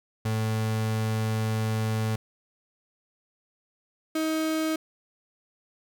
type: tone pair in turn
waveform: 35% pulse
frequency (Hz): 110 / 316.3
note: A2 / D#4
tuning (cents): 0 / +29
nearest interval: octave + tritone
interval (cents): 1829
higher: second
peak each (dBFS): -23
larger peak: neither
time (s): 0.25-2.16 / 4.15-4.76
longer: first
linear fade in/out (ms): 5
effects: none